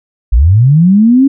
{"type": "linear sweep", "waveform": "sine", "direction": "up", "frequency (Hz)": [47.99, 280], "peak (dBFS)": -3, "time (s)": [0.32, 1.28], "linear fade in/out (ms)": 10, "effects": []}